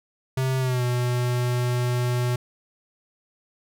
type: tone with pitch glide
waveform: square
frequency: 131.2 to 123.12 Hz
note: C3 to B2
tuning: +5 to -5 cents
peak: -22 dBFS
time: 0.37-2.36 s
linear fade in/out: 5 ms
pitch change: -110 cents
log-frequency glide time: 0.59-0.83 s
effects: none